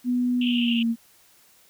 sine tone with pitch glide, 246.9 to 230.4 Hz, B3 to A#3, 0 to -20 cents, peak -20 dBFS, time 0.04-0.96 s, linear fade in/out 50 ms, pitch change -120 cents, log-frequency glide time 0.4-0.84 s
white band-pass noise, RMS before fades -30 dBFS, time 0.41-0.83 s, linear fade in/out 5 ms, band 2700 to 3100 Hz, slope 96 dB/octave
effects white hiss -57 dBFS RMS until 1.69 s

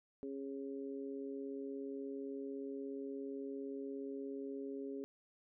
harmonic tone, 137.2 Hz, C#3, 17 cents flat, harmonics 2 / 3 / 4, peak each -44 / -44 / -55 dBFS, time 0.23-5.04 s, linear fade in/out 0 ms, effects none

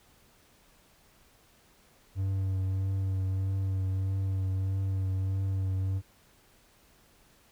triangle tone with vibrato, 95.6 Hz, G2, 43 cents flat, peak -25 dBFS, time 2.15-6.02 s, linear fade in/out 50 ms, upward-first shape triangle, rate 1.6 Hz, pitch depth 23 cents each way, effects pink hiss -62 dBFS RMS until 7.51 s

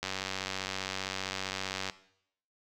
click train, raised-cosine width 0.2 ms, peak -16 dBFS, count 179, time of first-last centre 0.03-1.898 s, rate 95.3 Hz, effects noise-tail reverb RT60 0.7 s tail -17 dB re dry

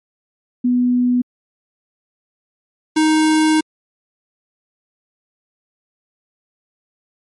sine / square tone pair in turn, 246.9 / 312.1 Hz, B3 / D#4, 0 / +5 cents, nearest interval major third, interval 405 cents, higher second, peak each -12 dBFS, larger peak neither, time 0.64-1.22 / 2.96-3.61 s, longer second, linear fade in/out 10 ms, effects MP3 48 kbps

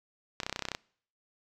clicks, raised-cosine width 0.2 ms, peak -15 dBFS, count 12, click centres 0.402 / 0.433 / 0.465 / 0.496 / 0.527 / 0.561 / 0.593 / 0.623 / 0.653 / 0.686 / 0.717 / 0.749 s, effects noise-tail reverb RT60 0.6 s tail -26 dB re dry

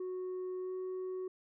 sine tone with pitch glide, 368.4 to 371.4 Hz, F#4 to F#4, -7 to +7 cents, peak -34 dBFS, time 0-1.28 s, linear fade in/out 5 ms, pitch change +14 cents, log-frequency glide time 0.6-0.73 s, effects tanh soft clip ceiling -36 dBFS

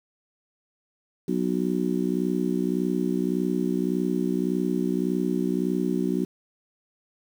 harmonic tone, 61.74 Hz, B1, in tune, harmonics 3 / 4 / 5 / 6, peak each -27 / -28 / -28 / -29 dBFS, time 1.28-6.25 s, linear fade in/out 5 ms, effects 8-bit

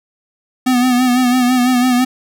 square tone with vibrato, 250 Hz, B3, 21 cents sharp, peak -11 dBFS, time 0.66-2.05 s, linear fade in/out 10 ms, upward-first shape sine, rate 6 Hz, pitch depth 47 cents each way, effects none

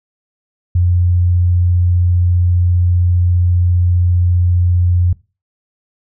sine tone, 88.5 Hz, F2, 23 cents sharp, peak -9 dBFS, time 0.75-5.13 s, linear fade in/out 5 ms, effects noise-tail reverb RT60 0.3 s tail -21 dB re dry

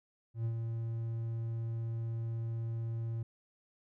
triangle tone with ADSR envelope, 114.5 Hz, A#2, 31 cents flat, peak -28 dBFS, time 0.34-3.23 s, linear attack 110 ms, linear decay 78 ms, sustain -4 dB, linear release 4 ms, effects none

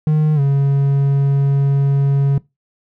triangle tone with pitch glide, 153.5 to 139.14 Hz, D#3 to C#3, -23 to +7 cents, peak -9 dBFS, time 0.07-2.38 s, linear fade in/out 2 ms, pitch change -170 cents, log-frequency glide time 0.35-0.4 s, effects noise-tail reverb RT60 0.2 s tail -21 dB re dry

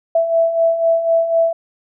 sine beating tone pair, 659.3 / 663.3 Hz, E5 / E5, 0 / +11 cents, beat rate 4 Hz, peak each -20 / -13 dBFS, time 0.15-1.53 s, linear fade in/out 5 ms, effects none

